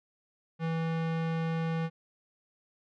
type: tone with low-pass filter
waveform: square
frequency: 163.5 Hz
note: E3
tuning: 14 cents flat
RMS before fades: -31 dBFS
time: 0.59-1.9 s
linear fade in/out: 50 ms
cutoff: 2600 Hz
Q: 0.85
effects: none